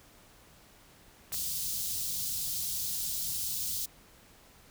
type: band-stop noise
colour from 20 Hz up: white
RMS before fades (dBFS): -34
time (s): 1.32-3.86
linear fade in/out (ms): 10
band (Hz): 170 to 3800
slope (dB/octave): 24
type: clicks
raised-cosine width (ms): 0.3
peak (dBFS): -28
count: 2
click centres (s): 1.321 / 1.343
effects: pink hiss -58 dBFS RMS until 4.7 s